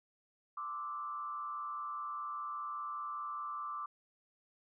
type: tone with frequency modulation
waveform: sine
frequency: 1174.7 Hz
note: D6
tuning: in tune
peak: -38 dBFS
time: 0.57-3.86 s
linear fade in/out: 5 ms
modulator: 125 Hz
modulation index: 0.76
effects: none